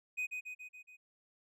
triangle tone with echo, 2499 Hz, D#7, 7 cents sharp, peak -32 dBFS, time 0.17-0.27 s, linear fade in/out 20 ms, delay 140 ms, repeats 5, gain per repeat -4 dB, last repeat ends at 0.97 s, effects none

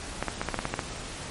clicks, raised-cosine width 0.5 ms, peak -12 dBFS, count 9, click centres 0.226 / 0.283 / 0.415 / 0.487 / 0.543 / 0.59 / 0.654 / 0.74 / 0.792 s, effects pink hiss -38 dBFS RMS until 1.3 s + MP3 48 kbps

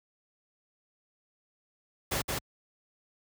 pink noise with echo, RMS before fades -30 dBFS, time 2.11-2.22 s, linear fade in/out 10 ms, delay 170 ms, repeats 1, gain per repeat -2 dB, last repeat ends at 2.39 s, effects high-pass 60 Hz 12 dB/octave

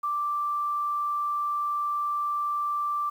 sine tone with quantisation, 1174.7 Hz, D6, in tune, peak -25 dBFS, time 0.03-3.1 s, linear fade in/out 10 ms, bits 9, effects none

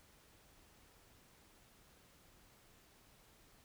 silence, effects pink hiss -66 dBFS RMS until 3.64 s

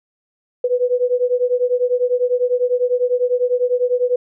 sine beating tone pair, 491 / 501 Hz, B4 / B4, -10 / +25 cents, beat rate 10 Hz, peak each -17 / -18 dBFS, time 0.64-4.16 s, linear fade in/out 5 ms, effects none

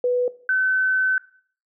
sine tone pair in turn, 493.9 / 1522.5 Hz, B4 / F#6, 0 / +49 cents, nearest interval octave + perfect fifth, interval 1949 cents, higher second, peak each -17 dBFS, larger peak neither, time 0.04-0.28 / 0.49-1.18 s, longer second, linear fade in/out 2 ms, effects noise-tail reverb RT60 0.5 s tail -18 dB re dry

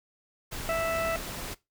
pink noise, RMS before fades -37 dBFS, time 0.51-1.55 s, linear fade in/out 20 ms
harmonic tone, 659.3 Hz, E5, in tune, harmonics 1 / 2 / 3 / 4, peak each -27 / -33 / -37 / -39 dBFS, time 0.69-1.16 s, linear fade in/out 0 ms
effects noise-tail reverb RT60 0.2 s tail -19 dB re dry

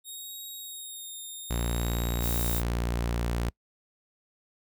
10% pulse tone with vibrato, 3729 Hz, A#7, in tune, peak -32 dBFS, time 0.04-2.62 s, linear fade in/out 50 ms, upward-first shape sine, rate 0.61 Hz, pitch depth 26 cents each way
sawtooth tone, 58.7 Hz, A#1, 13 cents sharp, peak -23 dBFS, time 1.5-3.5 s, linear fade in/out 10 ms
violet noise, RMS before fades -33 dBFS, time 2.2-2.63 s, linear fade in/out 50 ms
effects noise-tail reverb RT60 0.1 s tail -26 dB re dry

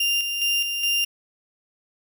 35% pulse tone with tremolo, 2794 Hz, F7, in tune, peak -18 dBFS, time 0-1.05 s, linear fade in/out 5 ms, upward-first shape square, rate 2.4 Hz, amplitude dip 45%, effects none

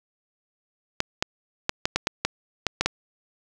clicks, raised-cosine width 0.2 ms, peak -4 dBFS, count 10, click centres 1.004 / 1.225 / 1.694 / 1.855 / 1.96 / 2.071 / 2.25 / 2.667 / 2.81 / 2.86 s, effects none

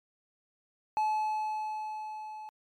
triangle tone with level ramp, 860 Hz, A5, 40 cents flat, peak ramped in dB -23 to -39 dBFS, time 0.97-2.49 s, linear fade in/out 0 ms, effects MP3 96 kbps

